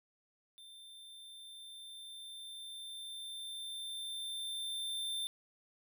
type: tone with level ramp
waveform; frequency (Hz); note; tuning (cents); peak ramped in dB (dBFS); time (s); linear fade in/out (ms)
square; 3574; A7; +26; -53 to -36; 0.58-5.27; 0
effects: none